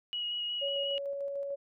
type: tone with vibrato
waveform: sine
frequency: 2900 Hz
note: F#7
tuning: 35 cents flat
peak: -32 dBFS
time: 0.13-0.98 s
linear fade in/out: 0 ms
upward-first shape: square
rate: 5.5 Hz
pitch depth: 10 cents each way
type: tone with tremolo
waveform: sine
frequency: 560 Hz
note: C#5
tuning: 18 cents sharp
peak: -32 dBFS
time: 0.61-1.56 s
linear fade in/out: 20 ms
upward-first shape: square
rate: 6.7 Hz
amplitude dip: 25%
effects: none